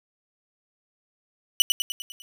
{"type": "tone with echo", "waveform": "sawtooth", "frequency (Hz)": 2960, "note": "F#7", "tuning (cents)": 0, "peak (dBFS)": -9, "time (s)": [1.6, 1.62], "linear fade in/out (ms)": 0, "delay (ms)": 100, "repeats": 6, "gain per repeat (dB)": -5, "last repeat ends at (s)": 2.22, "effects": []}